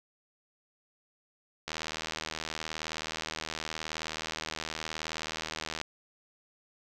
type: click train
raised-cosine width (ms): 0.2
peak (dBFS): -17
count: 328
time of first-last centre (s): 1.68-5.814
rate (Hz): 79.1
effects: none